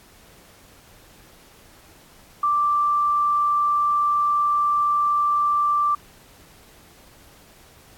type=tone; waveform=sine; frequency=1174.7 Hz; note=D6; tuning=in tune; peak=-17 dBFS; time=2.43-5.95 s; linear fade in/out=5 ms; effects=pink hiss -51 dBFS RMS until 7.97 s + AAC 64 kbps